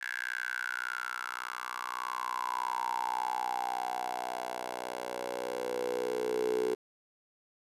10% pulse tone with high-pass filter sweep, 61.74 Hz, B1, in tune, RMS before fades -35 dBFS, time 0.01-6.75 s, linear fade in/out 10 ms, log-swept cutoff 1700 to 410 Hz, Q 9.4, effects resampled to 32000 Hz

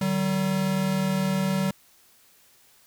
square tone pair together, 151.5 / 190.88 Hz, D#3 / G3, -46 / -46 cents, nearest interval major third, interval 400 cents, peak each -30 / -24 dBFS, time 0.01-1.71 s, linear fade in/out 5 ms, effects white hiss -58 dBFS RMS until 2.86 s

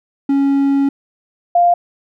triangle / sine tone pair in turn, 277.2 / 698.5 Hz, C#4 / F5, 0 / 0 cents, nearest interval octave + major third, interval 1600 cents, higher second, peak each -9 / -8 dBFS, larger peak second, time 0.29-0.89 / 1.55-1.74 s, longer first, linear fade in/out 5 ms, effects none

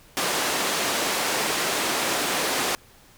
pink band-pass noise, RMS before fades -25 dBFS, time 0.17-2.75 s, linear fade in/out 0 ms, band 350 to 11000 Hz, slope 12 dB/octave, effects pink hiss -53 dBFS RMS until 3.17 s

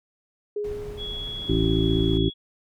sine tone with exponential decay, 415.3 Hz, G#4, in tune, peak -24 dBFS, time 0.56-1.85 s, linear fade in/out 5 ms, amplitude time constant 280 ms
brown noise, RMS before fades -37 dBFS, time 0.64-2.18 s, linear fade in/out 5 ms
sine tone, 3354 Hz, G#7, 16 cents sharp, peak -31 dBFS, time 0.97-2.34 s, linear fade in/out 50 ms
harmonic tone, 55 Hz, A1, in tune, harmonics 1 / 2 / 3 / 5 / 6 / 7, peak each -26 / -26 / -26 / -26 / -26 / -26 dBFS, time 1.48-2.3 s, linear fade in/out 20 ms
effects none

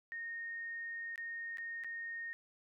sine tone with dropouts, 1849 Hz, A#6, 15 cents flat, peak -40 dBFS, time 0.12-2.33 s, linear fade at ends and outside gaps 0 ms, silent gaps 1.158-1.178 / 1.572-1.583 / 1.837-1.845 s, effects none

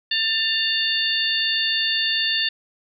harmonic tone with a mistuned harmonic, 893 Hz, A5, 25 cents sharp, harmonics 2 / 3 / 4 / 5, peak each -26 / -24 / -24 / -25 dBFS, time 0.11-2.49 s, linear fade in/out 5 ms, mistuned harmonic 3, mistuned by +75 cents, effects none

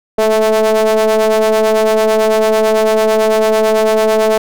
square ring-modulated tone, 109.9 Hz, A2, 2 cents flat, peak -7 dBFS, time 0.18-4.38 s, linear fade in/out 5 ms, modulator 545 Hz, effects none

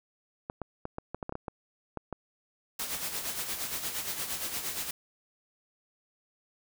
clicks, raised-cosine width 1 ms, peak -21 dBFS, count 12, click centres 0.499 / 0.617 / 0.854 / 0.984 / 1.146 / 1.228 / 1.294 / 1.324 / 1.354 / 1.482 / 1.973 / 2.127 s
white noise with tremolo, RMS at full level -33 dBFS, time 2.79-4.91 s, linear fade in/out 5 ms, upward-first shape sine, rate 8.6 Hz, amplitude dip 55%
effects none

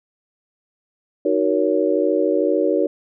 sine chord, D# minor seventh, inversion none, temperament just, 311.1 / 373.4 / 466.7 / 560 Hz, D#4 / F#4 / A#4 / C#5, 0 / +16 / +2 / +18 cents, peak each -21 dBFS, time 1.25-2.87 s, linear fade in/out 5 ms, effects none

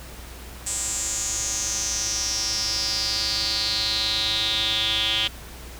square tone with band-pass filter sweep, 110 Hz, A2, in tune, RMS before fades -25 dBFS, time 0.66-5.28 s, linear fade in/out 10 ms, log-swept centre 7800 to 3200 Hz, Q 7.1, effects added 60 Hz sine -40 dBFS peak until 5.79 s + pink hiss -42 dBFS RMS until 5.79 s

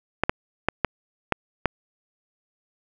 clicks, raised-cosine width 0.5 ms, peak -4 dBFS, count 6, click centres 0.236 / 0.295 / 0.686 / 0.847 / 1.323 / 1.657 s, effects none

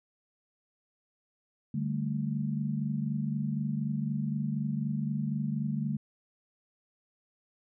sine chord, D suspended fourth, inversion none, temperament equal, 146.83 / 196 / 220 Hz, D3 / G3 / A3, 0 / 0 / 0 cents, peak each -32 / -35 / -33 dBFS, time 1.74-5.97 s, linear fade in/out 5 ms, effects none

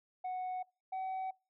sine tone pair in turn, 738 / 756.6 Hz, F#5 / F#5, -5 / +38 cents, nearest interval unison, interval 43 cents, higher second, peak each -33 / -33 dBFS, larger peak neither, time 0.24-0.63 / 0.92-1.31 s, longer neither, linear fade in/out 10 ms, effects noise-tail reverb RT60 0.3 s tail -26 dB re dry + tanh soft clip ceiling -35 dBFS

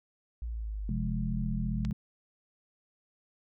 sine exponential two-way sweep, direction down then up, 59 to 38.82 to 59 Hz, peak -33 dBFS, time 0.42-1.91 s, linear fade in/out 0 ms, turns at 1.52 s
sine chord, F minor, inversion second, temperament just, 130.96 / 174.61 / 209.5 Hz, C3 / F3 / Ab3, +2 / 0 / +15 cents, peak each -34 / -37 / -34 dBFS, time 0.89-1.93 s, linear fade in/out 2 ms
click, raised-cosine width 0.2 ms, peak -25 dBFS, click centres 1.85 s
effects none

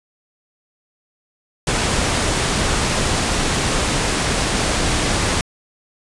pink low-pass noise, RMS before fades -19 dBFS, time 1.67-5.41 s, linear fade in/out 2 ms, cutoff 9900 Hz, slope 48 dB/octave, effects resampled to 24000 Hz

